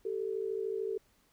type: tone pair together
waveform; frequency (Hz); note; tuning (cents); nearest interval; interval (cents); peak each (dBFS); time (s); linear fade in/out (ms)
sine; 388.7 / 442.1; G4 / A4; -15 / +8; major second; 223; -35 / -35; 0.05-0.98; 5
effects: pink hiss -69 dBFS RMS until 1.32 s